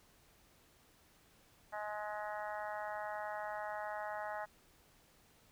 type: harmonic tone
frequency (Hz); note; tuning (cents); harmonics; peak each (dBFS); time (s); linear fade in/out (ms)
210.4; G#3; +23; 3 / 4 / 5 / 6 / 7 / 8 / 9; -44 / -43 / -50 / -50 / -50 / -52 / -51; 1.72-4.46; 20
effects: pink hiss -67 dBFS RMS until 5.51 s